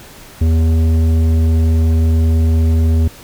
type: tone with tanh clipping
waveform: triangle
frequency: 80.9 Hz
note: E2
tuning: 32 cents flat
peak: -11 dBFS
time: 0.41-3.08 s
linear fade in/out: 5 ms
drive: 15 dB
effects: pink hiss -38 dBFS RMS until 3.23 s